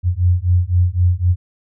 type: beating tone pair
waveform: sine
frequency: 87.4 / 91.3 Hz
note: F2 / F#2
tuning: +2 / -23 cents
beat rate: 3.9 Hz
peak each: -15 dBFS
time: 0.03-1.36 s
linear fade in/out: 50 ms
effects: none